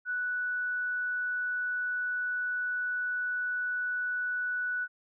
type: tone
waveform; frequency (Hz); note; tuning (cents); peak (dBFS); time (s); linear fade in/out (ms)
sine; 1480; F#6; 0; -29; 0.05-4.88; 50
effects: none

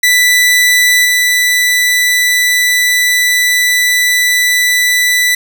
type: tone with level steps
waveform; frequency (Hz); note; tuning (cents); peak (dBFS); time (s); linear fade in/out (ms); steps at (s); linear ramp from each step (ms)
sawtooth; 1979; B6; +3; -3 / -5; 0.03-5.35; 5; 1.05; 2
effects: none

